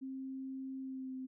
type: tone with pitch glide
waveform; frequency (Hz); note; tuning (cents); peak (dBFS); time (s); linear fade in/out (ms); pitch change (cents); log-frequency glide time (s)
sine; 265.2 to 259.9; C4 to C4; +23 to -11; -40; 0.01-1.27; 20; -34; 0.8-1.15
effects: none